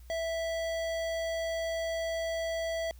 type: tone with notch filter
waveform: square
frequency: 658 Hz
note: E5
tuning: 3 cents flat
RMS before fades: -33 dBFS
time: 0.1-2.91 s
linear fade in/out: 0 ms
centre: 12000 Hz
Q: 0.61
effects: added 60 Hz sine -48 dBFS peak until 2.99 s + white hiss -64 dBFS RMS until 2.99 s